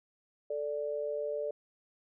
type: tone pair together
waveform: sine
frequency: 440 / 587.3 Hz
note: A4 / D5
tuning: 0 / 0 cents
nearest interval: perfect fourth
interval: 500 cents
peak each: -36 / -34 dBFS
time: 0.5-1.51 s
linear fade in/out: 5 ms
effects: none